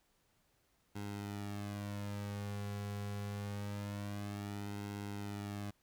sawtooth tone with flanger, 101.9 Hz, G#2, 32 cents flat, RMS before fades -42 dBFS, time 0.95-5.71 s, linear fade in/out 10 ms, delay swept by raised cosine 1.7 to 3.3 ms, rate 0.25 Hz, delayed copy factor -0.75, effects pink hiss -75 dBFS RMS until 5.82 s

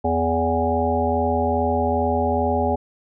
harmonic tone with a mistuned harmonic, 82.41 Hz, E2, in tune, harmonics 1 / 3 / 5 / 7 / 9 / 10, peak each -25 / -25 / -25 / -25 / -25 / -25 dBFS, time 0.04-2.76 s, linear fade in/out 10 ms, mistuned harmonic 5, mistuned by +16 cents, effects none

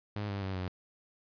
sawtooth tone with pitch steps, 103.83 / 99.66 / 95.65 / 91.81 Hz, G#2 / G2 / G2 / F#2, 0 / +29 / -42 / -13 cents, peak -30 dBFS, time 0.16-0.68 s, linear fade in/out 0 ms, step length 130 ms, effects resampled to 11025 Hz + 12-bit

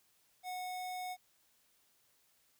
square tone, 733 Hz, F#5, 16 cents flat, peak -40 dBFS, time 0.43-1.17 s, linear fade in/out 50 ms, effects white hiss -72 dBFS RMS until 2.59 s

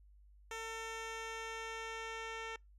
10% pulse tone with low-pass filter sweep, 450 Hz, A4, 39 cents sharp, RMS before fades -44 dBFS, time 0.51-2.56 s, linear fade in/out 2 ms, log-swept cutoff 9900 to 4700 Hz, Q 0.89, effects noise-tail reverb RT60 0.2 s tail -26 dB re dry + added 50 Hz sine -59 dBFS peak until 2.78 s

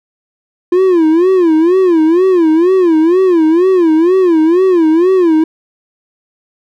triangle tone with vibrato, 344.8 Hz, F4, 22 cents flat, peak -4 dBFS, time 0.72-5.44 s, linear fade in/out 5 ms, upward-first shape sine, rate 2.1 Hz, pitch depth 170 cents each way, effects none

